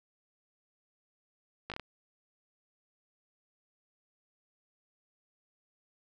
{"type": "slowing click train", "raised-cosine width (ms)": 0.3, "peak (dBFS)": -22, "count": 5, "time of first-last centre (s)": [1.7, 1.797], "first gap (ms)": 17, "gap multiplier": 1.24, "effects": []}